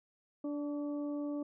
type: harmonic tone with a mistuned harmonic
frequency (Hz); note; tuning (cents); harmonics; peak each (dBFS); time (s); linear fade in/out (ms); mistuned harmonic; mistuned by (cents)
291.5; D4; -13; 1 / 2 / 3 / 4; -35 / -43 / -57 / -55; 0.44-1.43; 5; 4; -29
effects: none